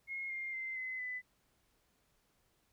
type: tone with pitch steps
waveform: sine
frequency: 2156 / 2117 / 2078 / 2040 / 2002 Hz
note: C#7 / C7 / C7 / C7 / B6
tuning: -49 / +20 / -12 / -44 / +23 cents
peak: -38 dBFS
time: 0.07-1.22 s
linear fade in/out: 50 ms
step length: 230 ms
effects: pink hiss -75 dBFS RMS until 2.72 s